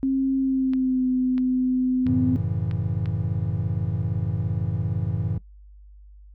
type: tone with pitch glide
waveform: sine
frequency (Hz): 267.5 to 255.1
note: C4 to C4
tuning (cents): +38 to -44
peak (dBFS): -19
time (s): 0.03-2.36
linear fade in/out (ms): 0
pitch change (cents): -82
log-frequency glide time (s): 0.38-1.07
type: clicks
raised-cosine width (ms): 0.3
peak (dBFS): -24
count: 5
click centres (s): 0.735 / 1.38 / 2.067 / 2.712 / 3.058
type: chord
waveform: triangle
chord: F# minor seventh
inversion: none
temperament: equal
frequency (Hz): 92.5 / 110 / 138.59 / 164.81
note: F#2 / A2 / C#3 / E3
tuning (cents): 0 / 0 / 0 / 0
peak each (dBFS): -26 / -25 / -29 / -28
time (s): 2.06-5.38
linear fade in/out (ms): 5
effects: noise-tail reverb RT60 0.1 s tail -20 dB re dry + added 50 Hz sine -44 dBFS peak until 6.34 s